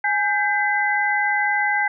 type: tone cluster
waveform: sine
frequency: 832 / 1574 / 2020 Hz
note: G#5 / G6 / B6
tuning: +3 / +7 / +39 cents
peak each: -22 dBFS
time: 0.04-1.88 s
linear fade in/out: 5 ms
effects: none